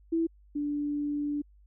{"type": "tone pair in turn", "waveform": "sine", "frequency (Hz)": [329.6, 291.8], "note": ["E4", "D4"], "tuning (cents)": [0, -11], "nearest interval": "major second", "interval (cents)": 211, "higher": "first", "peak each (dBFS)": [-24, -28], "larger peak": "first", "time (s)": [[0.12, 0.27], [0.55, 1.42]], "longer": "second", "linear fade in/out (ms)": 10, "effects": ["added 50 Hz sine -55 dBFS peak until 1.66 s"]}